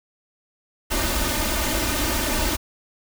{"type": "noise with comb filter", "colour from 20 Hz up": "pink", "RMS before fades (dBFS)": -23, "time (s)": [0.9, 2.57], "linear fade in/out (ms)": 20, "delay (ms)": 3.3, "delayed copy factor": 1, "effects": []}